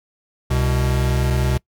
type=tone pair together; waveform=square; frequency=66.53 / 125.6 Hz; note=C2 / B2; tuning=+29 / +30 cents; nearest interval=major seventh; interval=1101 cents; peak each=-20 dBFS; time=0.5-1.58 s; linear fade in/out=10 ms; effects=noise-tail reverb RT60 0.1 s tail -23 dB re dry